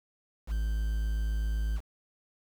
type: tone with quantisation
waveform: triangle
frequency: 53.9 Hz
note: A1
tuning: 35 cents flat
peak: -25 dBFS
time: 0.47-1.81 s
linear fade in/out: 50 ms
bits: 8
effects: none